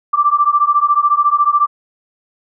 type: beating tone pair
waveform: sine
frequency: 1167 / 1181 Hz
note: D6 / D6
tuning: -11 / +9 cents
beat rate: 14 Hz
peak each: -13 dBFS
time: 0.13-1.67 s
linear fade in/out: 10 ms
effects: none